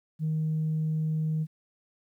sine tone, 156.7 Hz, D#3, 13 cents sharp, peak -24 dBFS, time 0.19-1.47 s, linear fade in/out 50 ms, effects tanh soft clip ceiling -22 dBFS + 11-bit

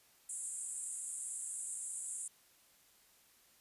white band-pass noise, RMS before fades -43 dBFS, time 0.29-2.28 s, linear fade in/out 5 ms, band 7300 to 10000 Hz, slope 96 dB/octave, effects white hiss -67 dBFS RMS until 3.6 s + resampled to 32000 Hz

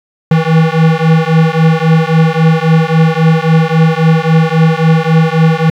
square beating tone pair, 159.4 / 163.1 Hz, D#3 / E3, +42 / -18 cents, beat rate 3.7 Hz, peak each -10 dBFS, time 0.31-5.7 s, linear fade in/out 5 ms, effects low-pass 3000 Hz 12 dB/octave + 7-bit

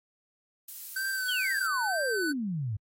violet noise, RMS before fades -40 dBFS, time 0.68-1.67 s, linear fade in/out 5 ms
square tone with vibrato, 1533 Hz, G6, 39 cents flat, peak -30 dBFS, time 0.96-2.32 s, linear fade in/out 5 ms, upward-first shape sine, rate 2.1 Hz, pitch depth 46 cents each way
sine exponential sweep, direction down, 3346 to 98 Hz, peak -29 dBFS, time 1.28-2.77 s, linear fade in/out 10 ms
effects AAC 48 kbps

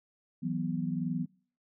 sine chord, E suspended second, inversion none, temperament equal with one note detuned, 163.49 / 185 / 246.9 Hz, E3 / F#3 / B3, -14 / 0 / 0 cents, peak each -34 dBFS, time 0.42-1.26 s, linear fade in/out 20 ms, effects noise-tail reverb RT60 0.5 s tail -25 dB re dry

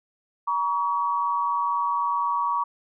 sine tone pair together, 951.1 / 1131 Hz, A#5 / C#6, +35 / +34 cents, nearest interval minor third, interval 299 cents, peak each -25 / -24 dBFS, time 0.47-2.64 s, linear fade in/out 10 ms, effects none

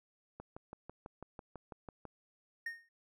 click train, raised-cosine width 1 ms, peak -32 dBFS, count 11, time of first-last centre 0.4-2.053 s, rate 6.05 Hz
triangle tone with exponential decay, 1845 Hz, A#6, 18 cents flat, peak -33 dBFS, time 2.66-2.89 s, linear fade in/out 5 ms, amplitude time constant 49 ms
effects none

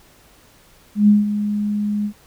sine tone with ADSR envelope, 207.7 Hz, G#3, in tune, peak -7 dBFS, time 0.95-2.13 s, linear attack 130 ms, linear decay 170 ms, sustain -11 dB, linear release 80 ms, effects pink hiss -51 dBFS RMS until 2.26 s

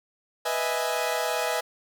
sawtooth chord, E major seventh, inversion second, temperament equal, 493.9 / 622.3 / 659.3 / 830.6 Hz, B4 / D#5 / E5 / G#5, 0 / 0 / 0 / 0 cents, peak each -27 dBFS, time 0.45-1.61 s, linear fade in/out 10 ms, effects none

